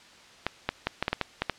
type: clicks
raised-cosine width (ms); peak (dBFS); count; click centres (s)
0.3; -9; 9; 0.466 / 0.69 / 0.87 / 1.026 / 1.081 / 1.13 / 1.213 / 1.42 / 1.497
effects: white hiss -52 dBFS RMS until 1.58 s + low-pass 5000 Hz 12 dB/octave